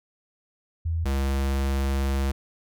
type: tone pair in turn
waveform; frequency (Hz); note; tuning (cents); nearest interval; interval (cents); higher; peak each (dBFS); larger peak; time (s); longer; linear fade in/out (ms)
sine / square; 82.41 / 68.06; E2 / C#2; 0 / -31; minor third; 331; first; -23; neither; 0.85-1.05 / 1.05-2.32; second; 10
effects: none